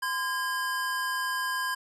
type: tone pair together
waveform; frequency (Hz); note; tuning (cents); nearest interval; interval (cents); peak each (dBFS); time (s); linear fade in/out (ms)
square; 1026.8 / 1626; C6 / G#6; -33 / -37; minor sixth; 796; -32 / -31; 0.02-1.75; 10
effects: resampled to 32000 Hz